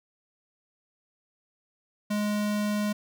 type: tone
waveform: square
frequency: 208.5 Hz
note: G#3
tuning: 7 cents sharp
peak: -26 dBFS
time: 2.1-2.93 s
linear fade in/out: 10 ms
effects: none